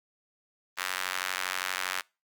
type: tone with high-pass filter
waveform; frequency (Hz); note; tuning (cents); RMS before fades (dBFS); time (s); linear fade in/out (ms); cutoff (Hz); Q
sawtooth; 92.5; F#2; 0; -33; 0.77-2.02; 20; 1500; 1.3
effects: noise-tail reverb RT60 0.3 s tail -26 dB re dry + Opus 24 kbps